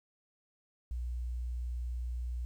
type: tone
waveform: sine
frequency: 60.7 Hz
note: B1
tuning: 29 cents flat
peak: -33 dBFS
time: 0.91-2.45 s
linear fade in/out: 0 ms
effects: tanh soft clip ceiling -29 dBFS + 11-bit